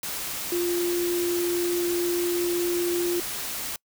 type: tone in noise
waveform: sine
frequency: 349.2 Hz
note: F4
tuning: in tune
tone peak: -23 dBFS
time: 0.52-3.2 s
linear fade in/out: 2 ms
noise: white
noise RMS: -32 dBFS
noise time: 0.03-3.76 s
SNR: +6 dB
effects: noise-tail reverb RT60 0.1 s tail -26 dB re dry

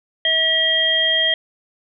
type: harmonic tone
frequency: 644 Hz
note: E5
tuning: 41 cents flat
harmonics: 1 / 3 / 5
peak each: -25 / -20 / -16 dBFS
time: 0.25-1.34 s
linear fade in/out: 2 ms
effects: none

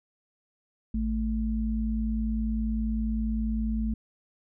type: tone pair together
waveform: sine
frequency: 55 / 220 Hz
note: A1 / A3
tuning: 0 / 0 cents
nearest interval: 2 octaves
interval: 2400 cents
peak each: -28 dBFS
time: 0.94-3.94 s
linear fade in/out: 5 ms
effects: none

